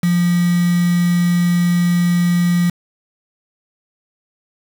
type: tone with quantisation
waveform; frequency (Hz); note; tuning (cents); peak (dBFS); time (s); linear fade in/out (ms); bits
sine; 174.61; F3; 0; -12; 0.03-2.7; 5; 4
effects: none